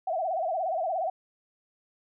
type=tone with vibrato; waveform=sine; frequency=698.5 Hz; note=F5; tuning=in tune; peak=-26 dBFS; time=0.07-1.1 s; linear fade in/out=5 ms; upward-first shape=sine; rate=17 Hz; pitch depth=170 cents each way; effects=none